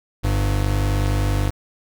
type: tone pair together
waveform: square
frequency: 49.4 / 100 Hz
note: G1 / G2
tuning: +14 / +35 cents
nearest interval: octave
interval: 1221 cents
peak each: -21 dBFS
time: 0.23-1.51 s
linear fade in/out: 20 ms
effects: none